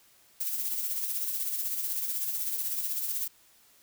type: noise with tremolo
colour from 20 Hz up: violet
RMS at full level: -30 dBFS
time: 0.4-3.28 s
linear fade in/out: 10 ms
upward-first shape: sine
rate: 16 Hz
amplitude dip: 45%
effects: white hiss -61 dBFS RMS until 3.82 s